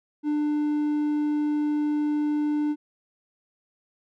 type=tone; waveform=triangle; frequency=297.8 Hz; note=D4; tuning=24 cents sharp; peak=-20 dBFS; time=0.23-2.76 s; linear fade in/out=50 ms; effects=none